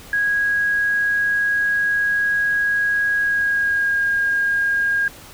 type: tone with pitch glide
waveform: sine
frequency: 1650 to 1623.5 Hz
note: G#6 to G#6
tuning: -12 to -40 cents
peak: -16 dBFS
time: 0.13-5.08 s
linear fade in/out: 2 ms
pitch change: -28 cents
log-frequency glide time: 3.16-4.03 s
effects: pink hiss -41 dBFS RMS until 5.33 s